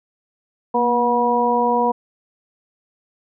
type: harmonic tone with a mistuned harmonic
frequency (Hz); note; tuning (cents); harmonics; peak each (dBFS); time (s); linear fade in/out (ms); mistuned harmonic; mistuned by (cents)
241.8; B3; -36; 1 / 2 / 3 / 4; -23 / -20 / -22 / -18; 0.74-1.92; 10; 1; -36
effects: none